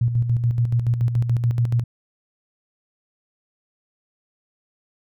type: tone with tremolo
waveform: sine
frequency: 118.9 Hz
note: A#2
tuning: 35 cents sharp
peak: -15 dBFS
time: 0.01-1.84 s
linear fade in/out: 5 ms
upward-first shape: square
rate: 7 Hz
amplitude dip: 55%
effects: none